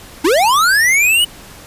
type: linear sweep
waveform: square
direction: up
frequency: 280 to 2989 Hz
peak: -10 dBFS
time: 0.24-1.25 s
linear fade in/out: 10 ms
effects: pink hiss -37 dBFS RMS until 1.66 s + resampled to 32000 Hz